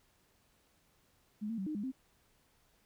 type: tone with pitch steps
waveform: sine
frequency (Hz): 210.9 / 227.5 / 191.8 / 307 / 205 / 262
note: G#3 / A#3 / G3 / D#4 / G#3 / C4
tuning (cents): +27 / -42 / -37 / -23 / -22 / +2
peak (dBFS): -35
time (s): 1.41-1.92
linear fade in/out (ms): 20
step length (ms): 85
effects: pink hiss -71 dBFS RMS until 2.85 s